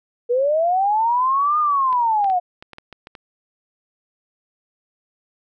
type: linear two-way sweep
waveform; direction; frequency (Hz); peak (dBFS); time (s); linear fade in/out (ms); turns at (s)
sine; up then down; 469 to 1230 to 700; -15; 0.29-2.4; 20; 1.59
type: clicks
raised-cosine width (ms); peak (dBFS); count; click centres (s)
0.3; -22; 9; 1.928 / 2.244 / 2.3 / 2.625 / 2.733 / 2.784 / 2.927 / 3.071 / 3.152
effects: none